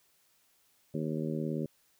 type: harmonic tone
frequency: 78 Hz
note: D#2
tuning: 5 cents sharp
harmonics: 2 / 3 / 4 / 5 / 6 / 7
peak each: -35 / -36 / -39 / -39 / -45 / -43 dBFS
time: 0.94-1.66 s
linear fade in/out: 5 ms
effects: white hiss -69 dBFS RMS until 1.99 s